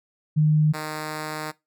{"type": "tone pair in turn", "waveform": ["sine", "5% pulse"], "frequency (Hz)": [153.1, 154.25], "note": ["D#3", "D#3"], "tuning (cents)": [-28, -15], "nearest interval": "unison", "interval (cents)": 13, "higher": "second", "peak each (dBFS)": [-15, -18], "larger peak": "first", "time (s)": [[0.36, 0.73], [0.73, 1.52]], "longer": "second", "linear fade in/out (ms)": 20, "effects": ["noise-tail reverb RT60 0.2 s tail -20 dB re dry"]}